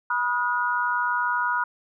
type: tone cluster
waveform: sine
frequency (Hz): 976 / 1250 / 1444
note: B5 / D#6 / F#6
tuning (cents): -21 / +8 / -43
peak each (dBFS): -25 / -29 / -25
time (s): 0.1-1.64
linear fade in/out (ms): 5
effects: none